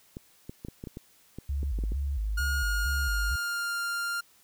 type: clicks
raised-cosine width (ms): 3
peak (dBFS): -25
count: 12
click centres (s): 0.169 / 0.495 / 0.649 / 0.685 / 0.839 / 0.872 / 0.971 / 1.386 / 1.631 / 1.788 / 1.838 / 1.92
type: tone with vibrato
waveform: sine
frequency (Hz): 60.5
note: B1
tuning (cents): -35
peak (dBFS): -27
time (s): 1.49-3.36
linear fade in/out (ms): 5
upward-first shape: square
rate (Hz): 2.2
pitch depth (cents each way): 250
type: tone with pitch glide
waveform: 45% pulse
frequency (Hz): 1431 to 1397.5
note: F6 to F6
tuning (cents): +42 to +1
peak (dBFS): -29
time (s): 2.37-4.21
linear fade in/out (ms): 10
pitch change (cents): -41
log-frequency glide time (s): 2.62-3.79
effects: white hiss -61 dBFS RMS until 4.43 s